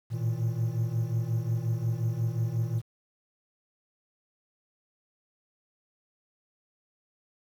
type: tone cluster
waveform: triangle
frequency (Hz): 111.3 / 116.9 / 159.8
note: A2 / A#2 / D#3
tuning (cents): +20 / +5 / +47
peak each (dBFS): -30 / -26 / -34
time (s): 0.1-2.82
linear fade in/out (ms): 50
effects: 9-bit